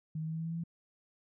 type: tone with pitch steps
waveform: sine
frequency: 156.8 / 158.35 / 159.91 / 161.49 / 163.08 / 164.69 / 166.32 / 167.96 Hz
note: D#3 / D#3 / D#3 / E3 / E3 / E3 / E3 / E3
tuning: +14 / +31 / +48 / -35 / -18 / -1 / +16 / +33 cents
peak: -34 dBFS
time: 0.15-0.638 s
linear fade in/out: 5 ms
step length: 61 ms
effects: none